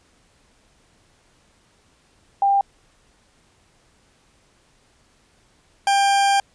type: tone pair in turn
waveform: sine / 40% pulse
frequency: 795 / 795 Hz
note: G5 / G5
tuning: +24 / +24 cents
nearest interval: unison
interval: 0 cents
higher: neither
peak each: -14 dBFS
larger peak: neither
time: 2.42-2.61 / 5.87-6.4 s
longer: second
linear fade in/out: 2 ms
effects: pink hiss -59 dBFS RMS until 6.54 s + resampled to 22050 Hz